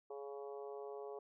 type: harmonic tone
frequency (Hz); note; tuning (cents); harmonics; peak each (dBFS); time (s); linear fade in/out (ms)
140; C#3; +18; 3 / 4 / 5 / 6 / 7 / 8; -46 / -53 / -54 / -57 / -61 / -60; 0.1-1.19; 5
effects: none